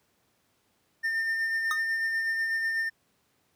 triangle tone with tremolo, 1807 Hz, A6, 46 cents sharp, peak -23 dBFS, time 1.03-2.9 s, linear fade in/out 20 ms, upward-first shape sine, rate 8.1 Hz, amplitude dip 30%
square tone with exponential decay, 1244.5 Hz, D#6, in tune, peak -25 dBFS, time 1.71-1.82 s, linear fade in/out 1 ms, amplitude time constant 23 ms
effects pink hiss -70 dBFS RMS until 3.55 s + high-pass 100 Hz 12 dB/octave

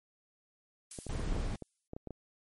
violet noise with exponential decay, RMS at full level -39 dBFS, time 0.91-1.88 s, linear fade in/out 2 ms, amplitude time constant 210 ms
clicks, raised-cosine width 2 ms, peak -28 dBFS, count 12, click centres 0.988 / 1.067 / 1.151 / 1.196 / 1.277 / 1.322 / 1.365 / 1.623 / 1.934 / 1.965 / 2.073 / 2.107 s
brown noise, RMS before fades -34 dBFS, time 1.09-1.56 s, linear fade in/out 5 ms
effects MP3 48 kbps

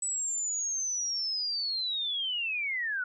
sine linear sweep, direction down, 7950 to 1431 Hz, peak -29 dBFS, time 0.02-3.04 s, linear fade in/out 5 ms, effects none

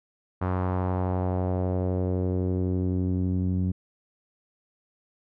sawtooth tone with low-pass filter sweep, 91.9 Hz, F#2, 11 cents flat, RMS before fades -26 dBFS, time 0.41-3.72 s, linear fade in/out 10 ms, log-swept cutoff 1200 to 210 Hz, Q 1.9, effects none

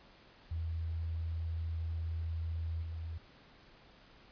sine tone with level steps, 82 Hz, E2, 9 cents flat, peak -34 / -38 dBFS, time 0.51-3.18 s, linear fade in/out 5 ms, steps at 2.82 s, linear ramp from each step 10 ms, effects pink hiss -60 dBFS RMS until 4.31 s + resampled to 11025 Hz

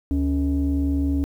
sine tone pair together, 73.42 / 278.6 Hz, D2 / C#4, 0 / +9 cents, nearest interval octave + major seventh, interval 2309 cents, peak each -20 dBFS, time 0.11-1.24 s, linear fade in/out 0 ms, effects tanh soft clip ceiling -15 dBFS + 9-bit

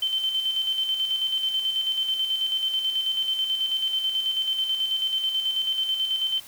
sine tone with tremolo, 3089 Hz, G7, 26 cents flat, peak -21 dBFS, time 0.02-6.4 s, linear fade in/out 5 ms, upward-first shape square, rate 9.2 Hz, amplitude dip 45%, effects white hiss -46 dBFS RMS until 6.47 s

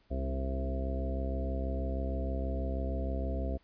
harmonic tone with a mistuned harmonic, 66.3 Hz, C2, 23 cents sharp, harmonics 1 / 2 / 3 / 4 / 5 / 6 / 7 / 8 / 10, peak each -32 / -46 / -43 / -41 / -49 / -45 / -49 / -43 / -42 dBFS, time 0.1-3.58 s, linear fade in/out 20 ms, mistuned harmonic 4, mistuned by +17 cents, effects pink hiss -69 dBFS RMS until 3.63 s + resampled to 11025 Hz

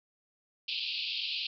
pink band-pass noise, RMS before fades -35 dBFS, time 0.68-1.47 s, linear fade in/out 5 ms, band 2500 to 4800 Hz, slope 96 dB/octave, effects none

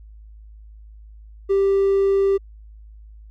triangle tone, 392.7 Hz, G4, 3 cents sharp, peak -12 dBFS, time 1.49-2.38 s, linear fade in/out 20 ms, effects tanh soft clip ceiling -9 dBFS + added 53 Hz sine -40 dBFS peak until 3.3 s

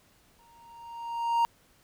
triangle tone with exponential growth, 932.3 Hz, A#5, in tune, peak -18 dBFS, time 0.39-1.45 s, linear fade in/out 0 ms, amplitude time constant 230 ms, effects pink hiss -63 dBFS RMS until 1.83 s

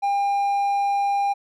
triangle tone, 802 Hz, G5, 39 cents sharp, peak -17 dBFS, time 0.02-1.34 s, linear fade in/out 20 ms, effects none

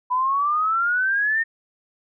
sine exponential sweep, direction up, 987.8 to 1841 Hz, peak -18 dBFS, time 0.1-1.44 s, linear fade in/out 20 ms, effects none

